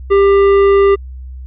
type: tone with tanh clipping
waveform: sine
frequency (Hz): 396.7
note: G4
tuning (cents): +21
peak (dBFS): -8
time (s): 0.1-0.96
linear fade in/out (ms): 20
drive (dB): 12
effects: added 64 Hz sine -26 dBFS peak until 1.46 s + resampled to 8000 Hz